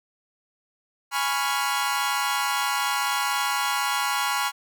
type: chord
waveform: sawtooth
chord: C# dominant seventh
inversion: second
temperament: equal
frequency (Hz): 830.6 / 987.8 / 1108.7 / 1396.9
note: G#5 / B5 / C#6 / E#6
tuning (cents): 0 / 0 / 0 / 0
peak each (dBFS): -25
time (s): 1.11-4.52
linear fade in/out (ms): 50
effects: none